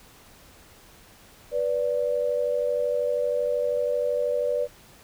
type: tone pair together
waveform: sine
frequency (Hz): 490.7 / 583.5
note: B4 / D5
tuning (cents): -11 / -11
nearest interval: minor third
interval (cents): 300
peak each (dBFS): -25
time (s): 1.51-4.68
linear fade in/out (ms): 50
effects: pink hiss -52 dBFS RMS until 5.03 s